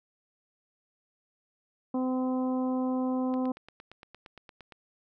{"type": "harmonic tone", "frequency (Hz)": 256.5, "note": "C4", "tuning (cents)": -34, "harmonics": [1, 2, 3, 4, 5], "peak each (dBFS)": [-27, -35, -39, -41, -52], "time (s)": [1.94, 3.52], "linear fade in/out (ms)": 5}
{"type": "click train", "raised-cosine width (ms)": 0.3, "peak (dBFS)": -31, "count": 13, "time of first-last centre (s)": [3.34, 4.722], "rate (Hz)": 8.68}
{"effects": []}